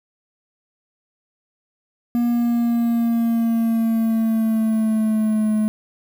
triangle tone with pitch glide, 238.3 to 214.8 Hz, A#3 to A3, +38 to -41 cents, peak -14 dBFS, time 2.15-5.68 s, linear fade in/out 0 ms, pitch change -179 cents, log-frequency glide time 2.28-5.53 s, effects 7-bit

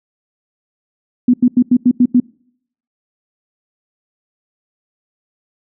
sine tone bursts, 246.9 Hz, B3, in tune, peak -6 dBFS, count 7, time 1.28-2.201 s, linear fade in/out 5 ms, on 57 ms, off 87 ms, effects noise-tail reverb RT60 0.7 s tail -26 dB re dry

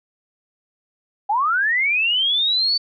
sine linear sweep, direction up, 784 to 4558 Hz, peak -16 dBFS, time 1.29-2.78 s, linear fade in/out 10 ms, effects none

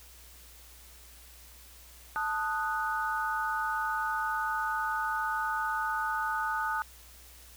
sine chord, D# diminished, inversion second, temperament equal, 880 / 1244.5 / 1480 Hz, A5 / D#6 / F#6, 0 / 0 / 0 cents, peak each -33 dBFS, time 2.16-6.82 s, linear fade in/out 0 ms, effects added 60 Hz sine -54 dBFS peak until 7.56 s + white hiss -54 dBFS RMS until 7.56 s

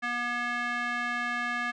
square tone with band-pass filter, 241.1 Hz, B3, 41 cents flat, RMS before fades -31 dBFS, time 0.02-1.72 s, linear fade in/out 20 ms, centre 1700 Hz, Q 2.6, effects resampled to 22050 Hz

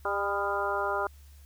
harmonic tone with a mistuned harmonic, 200 Hz, G3, 35 cents sharp, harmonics 2 / 3 / 4 / 5 / 6 / 7, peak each -34 / -34 / -34 / -34 / -34 / -34 dBFS, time 0.05-1.07 s, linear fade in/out 2 ms, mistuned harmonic 6, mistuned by +47 cents, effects added 71 Hz sine -49 dBFS peak until 1.45 s + white hiss -62 dBFS RMS until 1.45 s

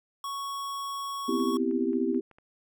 square tone, 1110 Hz, C#6, 2 cents sharp, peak -33 dBFS, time 0.24-1.57 s, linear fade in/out 2 ms
sine chord, C major seventh, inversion third, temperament equal, 246.9 / 261.6 / 329.6 / 392 Hz, B3 / C4 / E4 / G4, 0 / 0 / 0 / 0 cents, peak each -30 dBFS, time 1.28-2.21 s, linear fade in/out 10 ms
clicks, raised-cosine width 0.5 ms, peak -40 dBFS, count 7, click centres 1.399 / 1.561 / 1.712 / 1.932 / 2.146 / 2.313 / 2.385 s
effects none

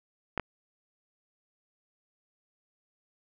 clicks, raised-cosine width 0.5 ms, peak -15 dBFS, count 2, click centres 0.377 / 0.397 s, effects none

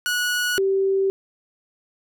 sawtooth / sine tone pair in turn, 1464 / 387.8 Hz, F#6 / G4, -19 / -19 cents, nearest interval octave + major seventh, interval 2300 cents, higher first, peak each -17 dBFS, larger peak neither, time 0.06-0.58 / 0.58-1.1 s, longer neither, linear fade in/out 0 ms, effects none

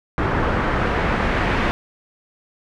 pink noise with low-pass filter sweep, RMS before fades -20 dBFS, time 0.18-1.71 s, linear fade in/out 0 ms, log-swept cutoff 1400 to 2100 Hz, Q 1.2, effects none

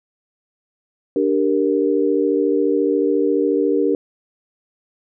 sine chord, G minor, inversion second, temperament equal, 293.7 / 392 / 466.2 Hz, D4 / G4 / Bb4, 0 / 0 / 0 cents, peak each -19 dBFS, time 1.16-3.95 s, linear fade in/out 2 ms, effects none

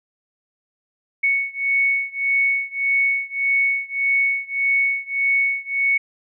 sine beating tone pair, 2217 / 2218.7 Hz, C#7 / C#7, 0 / +1 cents, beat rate 1.7 Hz, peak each -20 / -21 dBFS, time 1.23-5.98 s, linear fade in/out 10 ms, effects none

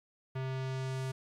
square tone with low-pass filter sweep, 131.6 Hz, C3, 10 cents sharp, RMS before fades -36 dBFS, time 0.35-1.12 s, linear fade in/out 10 ms, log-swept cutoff 2700 to 11000 Hz, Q 0.84, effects 11-bit

